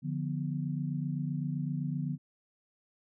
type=chord; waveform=sine; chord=B diminished; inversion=first; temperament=equal; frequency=146.83 / 174.61 / 246.9 Hz; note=D3 / F3 / B3; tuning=0 / 0 / 0 cents; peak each=-33 / -36 / -38 dBFS; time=0.02-2.18 s; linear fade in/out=50 ms; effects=none